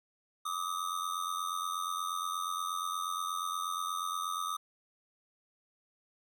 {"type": "ring-modulated tone", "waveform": "square", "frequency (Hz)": 1222, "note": "D#6", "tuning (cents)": -32, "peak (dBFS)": -31, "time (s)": [0.45, 4.57], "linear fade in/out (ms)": 10, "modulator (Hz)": 44.2, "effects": []}